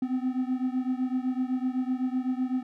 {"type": "beating tone pair", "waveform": "triangle", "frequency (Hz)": [252.8, 260.7], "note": ["B3", "C4"], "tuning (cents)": [41, -6], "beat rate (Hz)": 7.9, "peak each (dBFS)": [-26, -28], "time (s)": [0.02, 2.63], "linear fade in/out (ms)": 5, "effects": []}